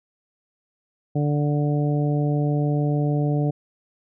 harmonic tone, 146.83 Hz, D3, in tune, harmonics 1 / 2 / 3 / 4 / 5, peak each -20 / -26 / -30 / -32 / -34 dBFS, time 1.15-3.51 s, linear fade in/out 10 ms, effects none

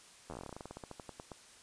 slowing click train, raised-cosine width 1 ms, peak -30 dBFS, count 23, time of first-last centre 0.3-1.318 s, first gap 11 ms, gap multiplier 1.12, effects white hiss -58 dBFS RMS until 1.62 s + resampled to 22050 Hz

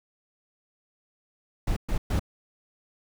brown noise bursts, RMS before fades -25 dBFS, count 3, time 1.67-2.195 s, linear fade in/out 5 ms, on 95 ms, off 120 ms, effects none

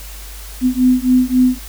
sine beating tone pair, 251.5 / 255.2 Hz, B3 / C4, +32 / -43 cents, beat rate 3.7 Hz, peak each -13 dBFS, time 0.61-1.59 s, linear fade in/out 50 ms, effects added 50 Hz sine -31 dBFS peak until 1.68 s + white hiss -36 dBFS RMS until 1.68 s

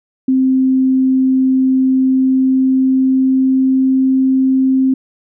sine tone with pitch glide, 261.6 to 263.3 Hz, C4 to C4, 0 to +11 cents, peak -9 dBFS, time 0.28-4.94 s, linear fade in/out 5 ms, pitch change +11 cents, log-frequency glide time 1.92-4.1 s, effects none

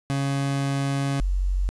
30% pulse / sine tone pair in turn, 138.59 / 46.36 Hz, C#3 / F#1, 0 / +4 cents, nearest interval octave + perfect fifth, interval 1896 cents, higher first, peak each -20 dBFS, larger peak neither, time 0.1-1.2 / 1.2-1.69 s, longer first, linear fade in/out 0 ms, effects resampled to 24000 Hz + 9-bit

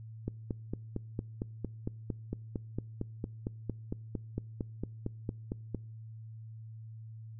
click train, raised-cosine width 3 ms, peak -21 dBFS, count 25, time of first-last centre 0.28-5.747 s, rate 4.39 Hz, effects noise-tail reverb RT60 0.6 s tail -25 dB re dry + added 111 Hz sine -44 dBFS peak until 7.39 s

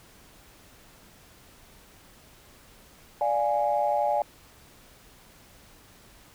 sine chord, D diminished, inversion none, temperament equal, 587.3 / 698.5 / 830.6 Hz, D5 / F5 / Ab5, 0 / 0 / 0 cents, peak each -26 / -28 / -25 dBFS, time 3.21-4.22 s, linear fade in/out 2 ms, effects tanh soft clip ceiling -13 dBFS + pink hiss -54 dBFS RMS until 6.34 s

